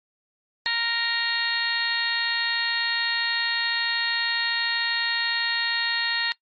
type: harmonic tone with a mistuned harmonic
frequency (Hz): 466.2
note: A#4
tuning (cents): 0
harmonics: 2 / 3 / 4 / 5 / 6 / 7 / 8 / 9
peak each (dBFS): -35 / -37 / -26 / -37 / -32 / -38 / -30 / -28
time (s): 0.66-6.32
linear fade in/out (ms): 0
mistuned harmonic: 9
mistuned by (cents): +24
effects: noise-tail reverb RT60 0.1 s tail -22 dB re dry + MP3 32 kbps